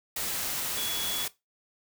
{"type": "tone in noise", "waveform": "sine", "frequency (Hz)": 3376, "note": "G#7", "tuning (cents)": 28, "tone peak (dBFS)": -33, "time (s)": [0.77, 1.25], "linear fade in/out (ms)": 5, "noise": "white", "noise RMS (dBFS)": -32, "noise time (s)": [0.16, 1.28], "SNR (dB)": -4, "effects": ["noise-tail reverb RT60 0.2 s tail -18 dB re dry"]}